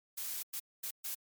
blue noise bursts at uneven times, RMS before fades -39 dBFS, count 4, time 0.17-0.43 / 0.53-0.6 / 0.83-0.91 / 1.04-1.15 s, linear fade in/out 10 ms, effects MP3 96 kbps

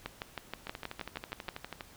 two click trains, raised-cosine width 0.3 ms, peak -23 / -20 dBFS, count 15 / 10, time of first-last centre 0.67-1.808 / 0.06-1.489 s, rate 12.3 / 6.3 Hz, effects pink hiss -56 dBFS RMS until 1.96 s

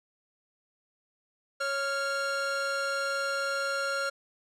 45% pulse tone pair together, 552 / 1391 Hz, C#5 / F6, -7 / -7 cents, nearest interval octave + major third, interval 1600 cents, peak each -33 / -30 dBFS, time 1.6-4.1 s, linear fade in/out 10 ms, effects low-pass 8000 Hz 12 dB/octave

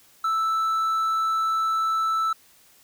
triangle tone, 1318.5 Hz, E6, in tune, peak -19 dBFS, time 0.24-2.33 s, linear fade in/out 5 ms, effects white hiss -56 dBFS RMS until 2.83 s

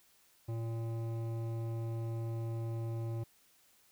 sine tone with hard clipping, 114.4 Hz, A#2, 32 cents flat, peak -37 dBFS, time 0.48-3.24 s, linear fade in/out 10 ms, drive 13 dB, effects white hiss -67 dBFS RMS until 3.91 s

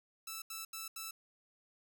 5% pulse tone bursts, 1318.5 Hz, E6, in tune, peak -30 dBFS, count 4, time 0.27-1.11 s, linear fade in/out 5 ms, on 150 ms, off 80 ms, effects none

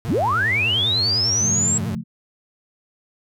40% pulse tone with vibrato, 104.8 Hz, G#2, 16 cents sharp, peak -25 dBFS, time 0.05-1.95 s, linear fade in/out 0 ms, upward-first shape sine, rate 10 Hz, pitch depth 220 cents each way
sine linear sweep, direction up, 87.2 to 7690 Hz, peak -17 dBFS, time 0.08-1.78 s, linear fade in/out 5 ms
sine chord, Db augmented, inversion none, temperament equal, 138.59 / 174.61 / 220 Hz, Db3 / F3 / A3, 0 / 0 / 0 cents, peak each -31 / -28 / -27 dBFS, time 1.39-2.04 s, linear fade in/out 50 ms
effects none

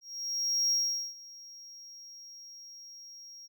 triangle tone with ADSR envelope, 5600 Hz, F8, 4 cents sharp, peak -23 dBFS, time 0.01-3.48 s, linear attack 700 ms, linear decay 430 ms, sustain -22 dB, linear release 29 ms, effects none

